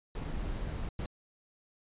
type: noise bursts at uneven times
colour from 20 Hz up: brown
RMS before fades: -36 dBFS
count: 2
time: 0.15-0.89 / 0.99-1.06 s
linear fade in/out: 2 ms
effects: resampled to 8000 Hz